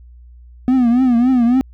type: tone with vibrato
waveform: triangle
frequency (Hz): 246.9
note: B3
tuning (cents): 0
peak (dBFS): -8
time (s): 0.68-1.61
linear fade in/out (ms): 0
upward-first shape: triangle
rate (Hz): 3.6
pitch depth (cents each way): 130
effects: added 60 Hz sine -38 dBFS peak until 1.73 s